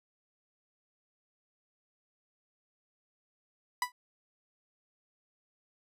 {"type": "tone with exponential decay", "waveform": "30% pulse", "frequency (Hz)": 987.8, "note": "B5", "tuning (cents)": 0, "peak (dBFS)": -22, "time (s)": [3.82, 3.92], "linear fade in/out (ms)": 2, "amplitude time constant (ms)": 21, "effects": ["resampled to 32000 Hz"]}